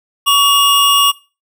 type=tone pair together; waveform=square; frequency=1127.4 / 2843 Hz; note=C#6 / F7; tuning=+29 / +30 cents; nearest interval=octave + major third; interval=1601 cents; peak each=-12 dBFS; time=0.26-1.12 s; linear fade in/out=20 ms; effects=noise-tail reverb RT60 0.3 s tail -18 dB re dry